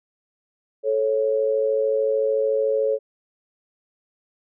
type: tone pair together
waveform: sine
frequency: 436.7 / 550.2 Hz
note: A4 / C#5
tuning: -13 / -13 cents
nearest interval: major third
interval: 400 cents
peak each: -21 dBFS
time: 0.83-2.99 s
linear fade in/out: 50 ms
effects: none